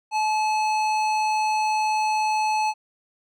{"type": "tone with hard clipping", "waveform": "sine", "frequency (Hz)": 861, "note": "A5", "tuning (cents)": -38, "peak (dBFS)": -22, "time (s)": [0.11, 2.74], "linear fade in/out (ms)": 50, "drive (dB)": 14, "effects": []}